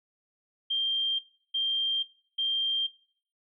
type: tone bursts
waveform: sine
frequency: 3178 Hz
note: G7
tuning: 23 cents sharp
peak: -25 dBFS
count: 3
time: 0.7-2.87 s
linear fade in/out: 10 ms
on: 490 ms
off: 350 ms
effects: noise-tail reverb RT60 0.5 s tail -18 dB re dry